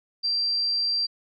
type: tone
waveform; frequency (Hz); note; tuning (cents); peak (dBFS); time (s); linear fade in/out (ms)
sine; 4714; D8; +6; -22; 0.23-1.07; 20
effects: none